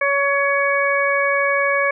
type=harmonic tone; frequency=561 Hz; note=C#5; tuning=21 cents sharp; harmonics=1 / 2 / 3 / 4; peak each=-20 / -22 / -21 / -21 dBFS; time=0.01-1.91 s; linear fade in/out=5 ms; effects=none